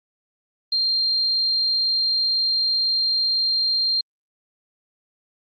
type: tone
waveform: sine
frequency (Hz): 4186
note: C8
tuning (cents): 0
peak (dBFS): -18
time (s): 0.72-4.01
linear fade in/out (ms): 5
effects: Opus 24 kbps